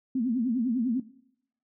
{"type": "tone with vibrato", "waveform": "sine", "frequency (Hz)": 242.4, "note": "B3", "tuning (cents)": -32, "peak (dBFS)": -24, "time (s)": [0.15, 1], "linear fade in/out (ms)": 5, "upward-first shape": "sine", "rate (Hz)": 10, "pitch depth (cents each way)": 170, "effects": ["noise-tail reverb RT60 0.7 s tail -17 dB re dry"]}